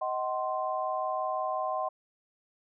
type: chord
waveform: sine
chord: C diminished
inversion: first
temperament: just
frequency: 627.9 / 753.5 / 1046.5 Hz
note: Eb5 / Gb5 / C6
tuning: +16 / +31 / 0 cents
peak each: -33 dBFS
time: 0.01-1.89 s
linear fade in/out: 10 ms
effects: none